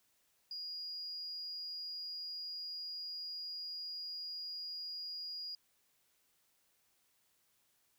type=tone; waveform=sine; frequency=4866 Hz; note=D#8; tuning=39 cents flat; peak=-40 dBFS; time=0.51-5.55 s; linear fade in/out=2 ms; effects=tanh soft clip ceiling -36 dBFS + white hiss -75 dBFS RMS until 7.98 s